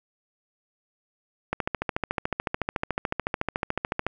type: click train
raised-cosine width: 0.5 ms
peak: -10 dBFS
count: 36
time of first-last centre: 1.53-4.066 s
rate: 13.8 Hz
effects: none